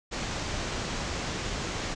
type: low-pass noise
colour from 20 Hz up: pink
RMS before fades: -33 dBFS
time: 0.11-1.95 s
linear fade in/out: 20 ms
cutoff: 7400 Hz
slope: 48 dB/octave
effects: none